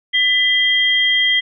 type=tone pair together; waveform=sine; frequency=1998 / 3210 Hz; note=B6 / G7; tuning=+20 / +40 cents; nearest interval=minor sixth; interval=820 cents; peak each=-15 dBFS; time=0.13-1.41 s; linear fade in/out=20 ms; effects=none